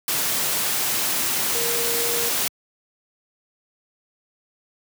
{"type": "tone in noise", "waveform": "sine", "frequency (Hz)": 469.4, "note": "A#4", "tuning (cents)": 12, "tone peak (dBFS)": -28, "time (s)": [1.55, 2.29], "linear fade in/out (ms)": 2, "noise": "white", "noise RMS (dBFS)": -23, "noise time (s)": [0.08, 2.48], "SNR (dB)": -8, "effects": ["high-pass 100 Hz 12 dB/octave"]}